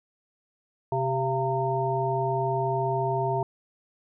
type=harmonic tone with a mistuned harmonic; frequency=130.81 Hz; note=C3; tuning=in tune; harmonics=1 / 3 / 5 / 7; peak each=-29 / -29 / -29 / -29 dBFS; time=0.92-3.43 s; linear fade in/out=2 ms; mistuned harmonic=5; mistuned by=+72 cents; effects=none